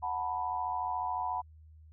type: tone cluster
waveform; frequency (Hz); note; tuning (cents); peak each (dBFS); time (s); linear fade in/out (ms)
sine; 733 / 890 / 984; F#5 / A5 / B5; -16 / +20 / -7; -36 / -37 / -34; 0.02-1.42; 20
effects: added 78 Hz sine -52 dBFS peak until 1.92 s